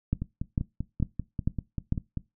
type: two click trains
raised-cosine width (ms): 5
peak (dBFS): -12 / -18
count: 5 / 11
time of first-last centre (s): 0.13-1.924 / 0.22-2.173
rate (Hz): 2.23 / 5.12
effects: noise-tail reverb RT60 0.2 s tail -19 dB re dry